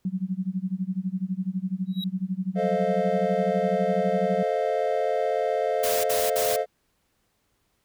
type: tone with tremolo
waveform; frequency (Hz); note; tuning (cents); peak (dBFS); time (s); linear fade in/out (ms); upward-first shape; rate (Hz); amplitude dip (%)
sine; 187.1; F#3; +20; -22; 0.05-4.43; 2; sine; 12; 95
type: tone with exponential growth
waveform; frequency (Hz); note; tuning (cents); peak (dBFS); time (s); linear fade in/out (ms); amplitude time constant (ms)
triangle; 3857; B7; -42; -26; 1.86-2.04; 2; 37
type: chord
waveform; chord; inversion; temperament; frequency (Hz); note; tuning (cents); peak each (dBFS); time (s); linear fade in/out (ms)
triangle; F dominant seventh; first; equal; 440 / 523.3 / 622.3 / 698.5; A4 / C5 / Eb5 / F5; 0 / 0 / 0 / 0; -26; 2.55-6.66; 50
type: noise bursts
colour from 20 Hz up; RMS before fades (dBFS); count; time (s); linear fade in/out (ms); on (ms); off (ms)
white; -29; 3; 5.83-6.564; 10; 210; 52
effects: pink hiss -71 dBFS RMS until 7.84 s